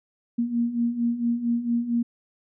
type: beating tone pair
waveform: sine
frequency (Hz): 233.1 / 237.5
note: A#3 / A#3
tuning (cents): 0 / +33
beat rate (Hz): 4.4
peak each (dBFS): -28 / -23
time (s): 0.38-2.03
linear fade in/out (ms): 10
effects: none